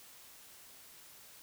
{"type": "silence", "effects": ["white hiss -56 dBFS RMS until 1.42 s"]}